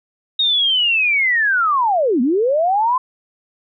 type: linear two-way sweep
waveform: sine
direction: down then up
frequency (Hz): 3750 to 226.6 to 1043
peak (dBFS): -13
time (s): 0.39-2.98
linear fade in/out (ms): 5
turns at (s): 2.21
effects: none